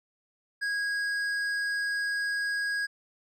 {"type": "tone with hard clipping", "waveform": "sine", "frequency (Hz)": 1646, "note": "G#6", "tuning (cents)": -16, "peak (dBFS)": -29, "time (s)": [0.61, 2.87], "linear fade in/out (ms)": 20, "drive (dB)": 8, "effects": []}